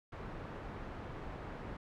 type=low-pass noise; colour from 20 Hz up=pink; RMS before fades=-45 dBFS; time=0.12-1.77 s; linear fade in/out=5 ms; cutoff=1500 Hz; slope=12 dB/octave; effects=none